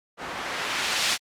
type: noise with low-pass filter sweep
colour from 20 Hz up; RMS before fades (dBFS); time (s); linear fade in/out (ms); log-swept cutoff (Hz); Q
blue; -28; 0.17-1.18; 50; 950 to 4500; 0.72
effects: Opus 48 kbps